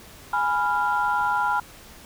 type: chord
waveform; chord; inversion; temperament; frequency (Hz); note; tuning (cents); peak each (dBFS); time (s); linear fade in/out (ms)
sine; F diminished; first; equal with one note detuned; 830.6 / 987.8 / 1390.5; Ab5 / Cb6 / F6; 0 / 0 / -8; -24; 0.33-1.6; 5
effects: tanh soft clip ceiling -12 dBFS + pink hiss -46 dBFS RMS until 2.05 s